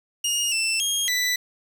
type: tone with pitch steps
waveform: 20% pulse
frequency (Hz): 2849 / 2670 / 3251 / 1982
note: F7 / E7 / G#7 / B6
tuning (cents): +34 / +22 / -38 / +6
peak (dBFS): -16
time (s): 0.24-1.36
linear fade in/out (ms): 5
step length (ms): 280
effects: 8-bit